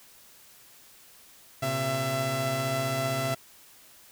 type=tone cluster; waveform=sawtooth; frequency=117.8 / 133.1 / 669 Hz; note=A#2 / C3 / E5; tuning=+19 / +30 / +25 cents; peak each=-33 / -27 / -25 dBFS; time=1.62-3.35 s; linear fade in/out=10 ms; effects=white hiss -54 dBFS RMS until 4.11 s